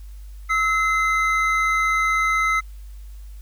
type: tone pair together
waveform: triangle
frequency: 1300 / 2064 Hz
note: E6 / C7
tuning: -24 / -24 cents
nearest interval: minor sixth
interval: 800 cents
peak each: -18 / -19 dBFS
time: 0.49-2.61 s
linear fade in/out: 20 ms
effects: added 50 Hz sine -35 dBFS peak until 3.41 s + white hiss -57 dBFS RMS until 3.41 s